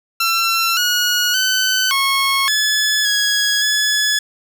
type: tone with pitch steps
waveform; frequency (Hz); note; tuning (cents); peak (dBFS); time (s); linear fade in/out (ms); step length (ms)
15% pulse; 1351 / 1451 / 1518 / 1093 / 1715 / 1668 / 1705; E6 / F#6 / F#6 / C#6 / A6 / G#6 / G#6; +42 / -34 / +44 / -25 / -45 / +7 / +45; -8; 0.2-4.19; 5; 570
effects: none